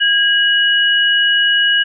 sine tone pair together, 1636 / 2915 Hz, G#6 / F#7, -26 / -26 cents, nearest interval minor seventh, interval 1000 cents, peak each -13 dBFS, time 0-1.84 s, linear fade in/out 20 ms, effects none

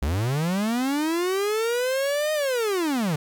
45% pulse linear two-way sweep, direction up then down, 62.6 to 622.3 to 139.9 Hz, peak -22 dBFS, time 0.02-3.16 s, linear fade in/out 5 ms, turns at 2.33 s, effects 10-bit

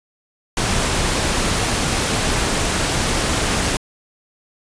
pink noise, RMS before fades -19 dBFS, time 0.57-3.77 s, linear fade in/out 2 ms, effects resampled to 22050 Hz

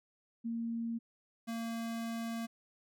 sine / square tone pair in turn, 230.8 / 229.2 Hz, A#3 / A#3, -17 / -29 cents, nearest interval unison, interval 12 cents, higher first, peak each -34 / -37 dBFS, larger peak first, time 0.44-0.99 / 1.47-2.47 s, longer second, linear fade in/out 20 ms, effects none

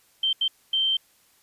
sine tone bursts at uneven times, 3128 Hz, G7, 4 cents flat, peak -20 dBFS, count 3, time 0.23-0.33 / 0.41-0.48 / 0.73-0.97 s, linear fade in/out 5 ms, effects white hiss -61 dBFS RMS until 1.42 s + resampled to 32000 Hz

